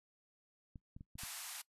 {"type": "clicks", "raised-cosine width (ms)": 5, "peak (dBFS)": -38, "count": 5, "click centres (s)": [0.758, 0.965, 1.009, 1.155, 1.235]}
{"type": "band-pass noise", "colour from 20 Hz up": "white", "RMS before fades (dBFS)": -47, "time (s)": [1.18, 1.62], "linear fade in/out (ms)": 10, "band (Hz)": [710, 13000], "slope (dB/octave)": 48}
{"effects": ["noise-tail reverb RT60 0.1 s tail -21 dB re dry", "resampled to 32000 Hz"]}